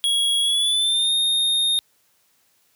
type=tone with pitch glide; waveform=square; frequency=3322 to 3686 Hz; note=G#7 to A#7; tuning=0 to -20 cents; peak=-18 dBFS; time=0.04-1.79 s; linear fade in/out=0 ms; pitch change=+180 cents; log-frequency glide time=0.41-1.13 s; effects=white hiss -63 dBFS RMS until 2.75 s + high-pass 60 Hz 12 dB/octave